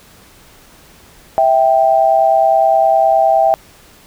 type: tone pair together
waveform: sine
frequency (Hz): 654.3 / 784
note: E5 / G5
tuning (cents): -13 / 0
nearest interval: minor third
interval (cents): 313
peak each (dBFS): -11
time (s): 1.38-3.54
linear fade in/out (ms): 0
effects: pink hiss -44 dBFS RMS until 4.06 s